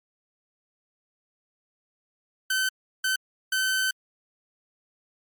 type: tone bursts at uneven times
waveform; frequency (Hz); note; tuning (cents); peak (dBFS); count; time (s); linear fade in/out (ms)
sawtooth; 1531; G6; -41; -19; 3; 2.5-2.69 / 3.04-3.16 / 3.52-3.91; 5
effects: MP3 96 kbps